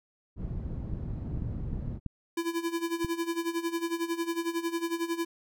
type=low-pass noise; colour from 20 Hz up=white; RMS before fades=-35 dBFS; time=0.36-2 s; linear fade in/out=50 ms; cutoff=130 Hz; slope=12 dB/octave
type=clicks; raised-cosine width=5 ms; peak=-22 dBFS; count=7; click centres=0.936 / 1.374 / 1.422 / 1.731 / 1.879 / 2.063 / 3.047 s
type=tone with tremolo; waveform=square; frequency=335.7 Hz; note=E4; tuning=32 cents sharp; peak=-27 dBFS; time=2.37-5.25 s; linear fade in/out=5 ms; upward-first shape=sine; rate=11 Hz; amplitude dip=80%
effects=none